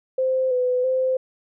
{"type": "tone with pitch steps", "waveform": "sine", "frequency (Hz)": [520, 501, 518], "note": ["C5", "B4", "C5"], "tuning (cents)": [-11, 25, -17], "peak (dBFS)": -18, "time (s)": [0.18, 1.17], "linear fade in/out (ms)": 5, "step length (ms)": 330, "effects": []}